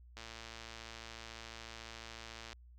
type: click train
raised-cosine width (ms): 0.2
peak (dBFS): -30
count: 270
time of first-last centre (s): 0.17-2.53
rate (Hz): 114
effects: added 60 Hz sine -55 dBFS peak until 2.78 s